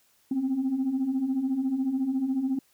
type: beating tone pair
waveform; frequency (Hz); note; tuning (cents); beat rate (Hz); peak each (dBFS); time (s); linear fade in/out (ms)
sine; 253.3 / 267.3; B3 / C4; +44 / +37; 14; -30 / -24; 0.31-2.59; 5
effects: tanh soft clip ceiling -20 dBFS + white hiss -65 dBFS RMS until 2.73 s